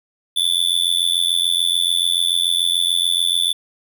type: tone with amplitude modulation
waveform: square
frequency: 3494 Hz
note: A7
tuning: 13 cents flat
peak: -12 dBFS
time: 0.36-3.53 s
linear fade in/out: 10 ms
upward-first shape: sine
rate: 86.9 Hz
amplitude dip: 100%
effects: none